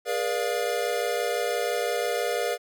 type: chord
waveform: square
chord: G# diminished seventh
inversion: none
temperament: equal with one note detuned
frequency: 415.3 / 481.2 / 587.3 / 698.5 Hz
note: G#4 / B4 / D5 / F5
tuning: 0 / -45 / 0 / 0 cents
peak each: -33 / -29 / -32 / -32 dBFS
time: 0.05-2.58 s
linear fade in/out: 50 ms
effects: none